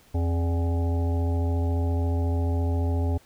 harmonic tone with a mistuned harmonic, 83.6 Hz, E2, 25 cents sharp, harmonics 1 / 3 / 5 / 7 / 9 / 10, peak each -22 / -32 / -36 / -39 / -41 / -42 dBFS, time 0.14-3.18 s, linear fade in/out 10 ms, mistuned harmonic 3, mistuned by +96 cents, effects pink hiss -57 dBFS RMS until 3.25 s

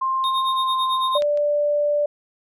sine tone with pitch glide, 1055 to 1044.7 Hz, C6 to C6, +14 to -3 cents, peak -19 dBFS, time 0.01-1.18 s, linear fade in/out 10 ms, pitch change -17 cents, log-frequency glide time 0.44-0.81 s
triangle tone with tremolo, 3700 Hz, A#7, 14 cents flat, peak -21 dBFS, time 0.24-1.21 s, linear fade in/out 0 ms, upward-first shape sine, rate 9 Hz, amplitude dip 85%
sine tone, 587.3 Hz, D5, in tune, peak -17 dBFS, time 1.15-2.06 s, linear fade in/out 5 ms
clicks, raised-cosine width 0.2 ms, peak -15 / -25 dBFS, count 2, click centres 1.222 / 1.374 s
effects none

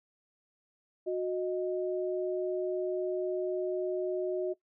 sine tone pair together, 366 / 622.3 Hz, F#4 / D#5, -19 / 0 cents, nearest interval major sixth, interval 919 cents, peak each -30 / -35 dBFS, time 1.06-4.54 s, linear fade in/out 20 ms, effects noise-tail reverb RT60 0.1 s tail -18 dB re dry

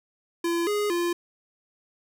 square tone with pitch steps, 340.1 / 414.8 / 346.2 Hz, F4 / G#4 / F4, -46 / -2 / -15 cents, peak -24 dBFS, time 0.44-1.13 s, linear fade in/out 5 ms, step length 230 ms, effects none

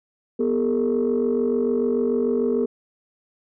sine tone cluster, 244.4 / 407.2 / 454 Hz, B3 / G#4 / A#4, -18 / -34 / -46 cents, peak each -22 dBFS, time 0.39-2.66 s, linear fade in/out 10 ms, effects tanh soft clip ceiling -13 dBFS

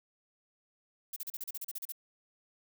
violet noise bursts, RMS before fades -39 dBFS, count 12, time 1.13-1.922 s, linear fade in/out 5 ms, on 33 ms, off 36 ms, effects none

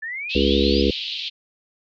sine exponential sweep, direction up, 1732 to 5100 Hz, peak -27 dBFS, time 0.02-0.82 s, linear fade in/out 10 ms
pink band-pass noise, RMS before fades -29 dBFS, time 0.29-1.3 s, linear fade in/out 20 ms, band 2800 to 4300 Hz, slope 48 dB/octave
harmonic tone, 69.4 Hz, C#2, 3 cents sharp, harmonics 1 / 3 / 4 / 5 / 6 / 7, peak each -23 / -23 / -23 / -23 / -23 / -23 dBFS, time 0.35-0.91 s, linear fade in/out 5 ms
effects none

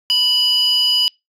sine tone pair together, 2960 / 4938 Hz, F#7 / D#8, 0 / -14 cents, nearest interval major sixth, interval 886 cents, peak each -13 / -14 dBFS, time 0.1-1.08 s, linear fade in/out 0 ms, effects noise-tail reverb RT60 0.2 s tail -26 dB re dry + tanh soft clip ceiling -9 dBFS

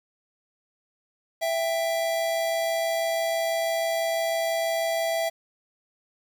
square tone pair together, 663 / 789.1 Hz, E5 / G5, +10 / +11 cents, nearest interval minor third, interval 301 cents, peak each -25 / -33 dBFS, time 1.41-5.3 s, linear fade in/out 20 ms, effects 9-bit

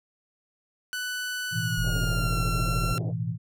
sawtooth tone with pitch glide, 1492 to 1360.3 Hz, F#6 to F6, +14 to -46 cents, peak -26 dBFS, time 0.93-2.98 s, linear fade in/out 0 ms, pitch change -160 cents, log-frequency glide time 1.56-2.38 s
sine chord, A suspended second, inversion none, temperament equal, 110 / 123.47 / 164.81 Hz, A2 / B2 / E3, 0 / 0 / 0 cents, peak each -31 dBFS, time 1.51-3.38 s, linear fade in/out 50 ms
triangle tone, 43 Hz, F1, 26 cents flat, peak -25 dBFS, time 1.77-2.94 s, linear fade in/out 10 ms
pink band-pass noise, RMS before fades -40 dBFS, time 1.82-3.14 s, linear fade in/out 50 ms, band 250 to 710 Hz, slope 48 dB/octave
effects none

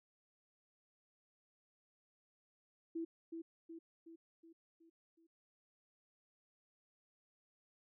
sine tone with echo, 330 Hz, E4, 2 cents sharp, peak -38 dBFS, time 2.95-3.05 s, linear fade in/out 10 ms, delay 370 ms, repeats 6, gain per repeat -5 dB, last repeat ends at 5.27 s, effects none

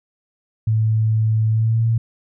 sine tone with pitch glide, 110 to 114.08 Hz, A2 to A#2, 0 to -37 cents, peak -14 dBFS, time 0.67-1.98 s, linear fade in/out 5 ms, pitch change +63 cents, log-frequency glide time 1.5-1.83 s, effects none

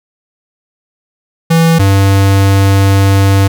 square tone pair in turn, 164.81 / 98 Hz, E3 / G2, 0 / 0 cents, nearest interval major sixth, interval 900 cents, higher first, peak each -6 dBFS, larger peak neither, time 1.5-1.79 / 1.79-3.48 s, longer second, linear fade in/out 10 ms, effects none

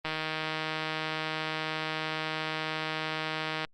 click train, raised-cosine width 0.3 ms, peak -16 dBFS, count 566, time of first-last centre 0.05-3.649 s, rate 157 Hz, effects Opus 32 kbps

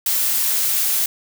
blue noise, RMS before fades -19 dBFS, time 0.06-1.06 s, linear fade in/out 2 ms, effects none

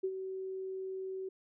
sine tone with ADSR envelope, 379.4 Hz, F#4, 43 cents sharp, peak -29 dBFS, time 0.03-1.29 s, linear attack 13 ms, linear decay 60 ms, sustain -8 dB, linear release 7 ms, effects none

